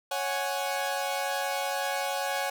sawtooth chord, C# suspended fourth, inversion none, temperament equal, 554.4 / 740 / 830.6 Hz, C#5 / F#5 / G#5, 0 / 0 / 0 cents, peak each -29 dBFS, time 0.11-2.5 s, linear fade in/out 5 ms, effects none

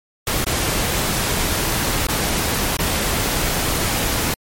pink noise with dropouts, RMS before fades -20 dBFS, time 0.27-4.34 s, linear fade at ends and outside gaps 2 ms, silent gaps 0.445-0.466 / 2.07-2.085 / 2.769-2.789 s, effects MP3 64 kbps

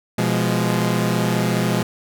sawtooth chord, F diminished, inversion second, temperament equal with one note detuned, 123.47 / 173.21 / 207.7 Hz, Cb3 / F3 / Ab3, 0 / -14 / 0 cents, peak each -18 dBFS, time 0.18-1.83 s, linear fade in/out 5 ms, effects none

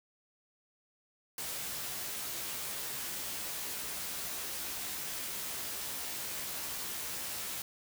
white noise with comb filter, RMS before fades -39 dBFS, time 1.38-7.62 s, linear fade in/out 2 ms, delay 15 ms, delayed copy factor +0.65, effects none

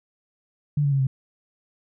sine tone with pitch steps, 146.6 / 141.77 / 137.1 / 132.58 Hz, D3 / C#3 / C#3 / C3, -3 / +39 / -19 / +23 cents, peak -18 dBFS, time 0.77-1.07 s, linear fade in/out 5 ms, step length 75 ms, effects none

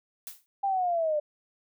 blue noise with exponential decay, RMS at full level -36 dBFS, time 0.27-0.46 s, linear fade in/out 0 ms, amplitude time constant 40 ms
sine linear sweep, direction down, 802 to 587.3 Hz, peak -24 dBFS, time 0.63-1.2 s, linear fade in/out 10 ms
effects none

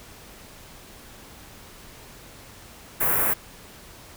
white band-stop noise, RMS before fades -22 dBFS, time 3-3.34 s, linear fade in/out 10 ms, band 2000 to 11000 Hz, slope 24 dB/octave, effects pink hiss -46 dBFS RMS until 4.16 s

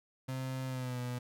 35% pulse tone with pitch glide, 130.81 to 123.68 Hz, C3 to B2, 0 to +3 cents, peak -34 dBFS, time 0.28-1.19 s, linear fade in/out 10 ms, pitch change -97 cents, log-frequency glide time 0.67-0.99 s, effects none

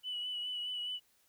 sine tone with vibrato, 2960 Hz, F#7, in tune, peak -35 dBFS, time 0.03-1 s, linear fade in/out 50 ms, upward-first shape sine, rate 4.8 Hz, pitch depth 27 cents each way, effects tanh soft clip ceiling -31 dBFS + white hiss -71 dBFS RMS until 1.28 s

